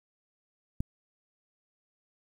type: click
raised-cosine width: 5 ms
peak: -18 dBFS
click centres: 0.805 s
effects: 9-bit